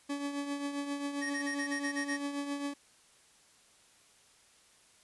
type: tone with tremolo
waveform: 40% pulse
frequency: 284.2 Hz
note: C#4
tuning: 43 cents sharp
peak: -31 dBFS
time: 0.09-2.74 s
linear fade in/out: 10 ms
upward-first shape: triangle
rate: 7.5 Hz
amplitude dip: 60%
type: tone bursts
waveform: square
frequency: 1864.7 Hz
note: A#6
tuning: in tune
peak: -35 dBFS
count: 8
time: 1.21-2.174 s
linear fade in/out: 20 ms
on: 96 ms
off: 28 ms
effects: white hiss -63 dBFS RMS until 5.03 s + resampled to 24000 Hz